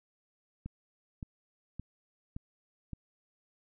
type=click train; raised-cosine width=5 ms; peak=-27 dBFS; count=5; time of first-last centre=0.66-2.933 s; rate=1.76 Hz; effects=none